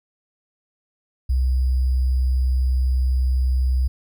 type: tone with sample-and-hold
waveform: sine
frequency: 64 Hz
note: C2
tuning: 38 cents flat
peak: -16 dBFS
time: 1.29-3.88 s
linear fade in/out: 10 ms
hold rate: 4900 Hz
effects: none